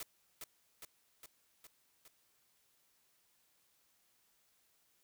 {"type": "noise with echo", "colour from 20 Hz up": "white", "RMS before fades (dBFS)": -44, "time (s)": [0, 0.03], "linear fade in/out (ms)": 2, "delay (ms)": 410, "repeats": 5, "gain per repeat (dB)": -3, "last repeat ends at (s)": 2.08, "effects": ["white hiss -74 dBFS RMS until 5.03 s"]}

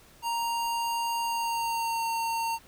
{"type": "tone with pitch glide", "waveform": "square", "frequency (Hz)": [932.3, 914.7], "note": ["A#5", "A#5"], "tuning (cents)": [0, -33], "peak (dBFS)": -28, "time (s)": [0.22, 2.59], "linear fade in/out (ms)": 50, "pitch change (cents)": -33, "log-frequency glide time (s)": [1.21, 2.04], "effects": ["pink hiss -56 dBFS RMS until 2.67 s"]}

